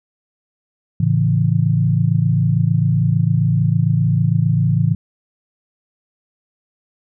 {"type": "chord", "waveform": "sine", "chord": "A major", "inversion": "none", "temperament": "equal with one note detuned", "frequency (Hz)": [110, 138.59, 165.39], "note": ["A2", "C#3", "E3"], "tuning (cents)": [0, 0, 6], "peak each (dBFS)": -17, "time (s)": [1, 4.95], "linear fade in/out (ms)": 5, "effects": []}